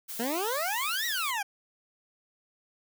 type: noise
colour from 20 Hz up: blue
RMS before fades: -38 dBFS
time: 0.08-1.32 s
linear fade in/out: 20 ms
type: exponential two-way sweep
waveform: 20% pulse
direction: up then down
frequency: 220 to 1968 to 769 Hz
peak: -24 dBFS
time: 0.19-1.43 s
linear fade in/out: 10 ms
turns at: 1.06 s
effects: none